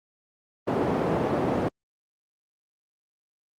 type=band-pass noise; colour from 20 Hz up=white; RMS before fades=-25 dBFS; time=0.67-1.69 s; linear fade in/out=10 ms; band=130 to 560 Hz; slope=12 dB/octave; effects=Opus 24 kbps